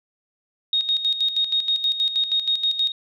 sine tone with tremolo, 3729 Hz, A#7, in tune, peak -17 dBFS, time 0.73-2.92 s, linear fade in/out 2 ms, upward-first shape square, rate 6.3 Hz, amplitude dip 65%, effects none

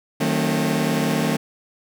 sawtooth chord, D# diminished seventh, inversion none, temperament just, 155.56 / 186.68 / 224 / 268.8 Hz, D#3 / F#3 / A3 / C4, 0 / +16 / +31 / +47 cents, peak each -20 / -23 / -19 / -21 dBFS, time 0.2-1.37 s, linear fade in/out 10 ms, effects none

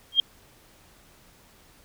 sine tone with exponential growth, 3215 Hz, G7, 43 cents sharp, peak -11 dBFS, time 0.12-0.2 s, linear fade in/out 2 ms, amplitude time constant 17 ms, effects pink hiss -56 dBFS RMS until 1.84 s

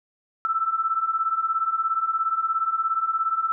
sine beating tone pair, 1312 / 1329 Hz, E6 / E6, -9 / +14 cents, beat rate 17 Hz, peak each -26 / -23 dBFS, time 0.45-3.52 s, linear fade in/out 0 ms, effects none

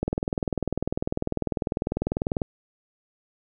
click train, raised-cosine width 2 ms, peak -11 dBFS, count 49, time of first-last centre 0.03-2.418 s, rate 20.1 Hz, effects none

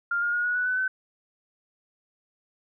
sine tone with pitch steps, 1400 / 1419.5 / 1439.4 / 1459.5 / 1479.8 / 1500.5 / 1521.4 Hz, F6 / F6 / F#6 / F#6 / F#6 / F#6 / F#6, +4 / +28 / -48 / -24 / 0 / +24 / +48 cents, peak -23 dBFS, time 0.11-0.88 s, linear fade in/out 5 ms, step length 110 ms, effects none

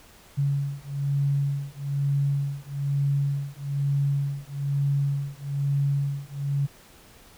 sine beating tone pair, 140 / 141.1 Hz, C#3 / C#3, +18 / +31 cents, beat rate 1.1 Hz, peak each -26 dBFS, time 0.37-6.67 s, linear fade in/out 20 ms, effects pink hiss -52 dBFS RMS until 7.37 s

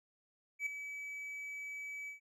triangle tone with ADSR envelope, 2289 Hz, D7, 45 cents flat, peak -30 dBFS, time 0.59-2.2 s, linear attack 74 ms, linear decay 4 ms, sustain -10 dB, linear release 120 ms, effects none

